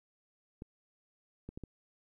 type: clicks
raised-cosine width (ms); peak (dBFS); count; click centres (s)
3; -30; 4; 0.621 / 1.49 / 1.575 / 1.637
effects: 12-bit